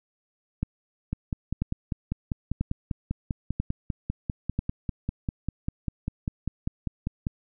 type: two click trains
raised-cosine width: 5 ms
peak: -15 / -13 dBFS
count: 32 / 5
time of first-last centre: 1.13-7.269 / 0.63-4.59 s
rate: 5.05 / 1.01 Hz
effects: none